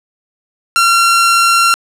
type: tone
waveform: sawtooth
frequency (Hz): 1369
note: F6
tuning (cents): -35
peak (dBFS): -4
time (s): 0.76-1.74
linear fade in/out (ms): 0
effects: low-pass 12000 Hz 12 dB/octave